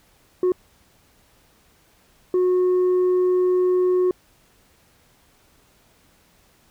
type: tone bursts at uneven times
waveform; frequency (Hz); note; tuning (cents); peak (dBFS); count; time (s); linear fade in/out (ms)
sine; 364.6; F#4; -25; -13; 2; 0.43-0.52 / 2.34-4.11; 2
effects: tanh soft clip ceiling -15 dBFS + pink hiss -58 dBFS RMS until 6.7 s